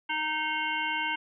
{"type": "harmonic tone", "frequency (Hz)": 309.3, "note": "D#4", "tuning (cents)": -10, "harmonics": [1, 3, 5, 7, 9, 10], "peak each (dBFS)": [-43, -32, -34, -33, -35, -39], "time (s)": [0.09, 1.16], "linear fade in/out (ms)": 10, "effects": []}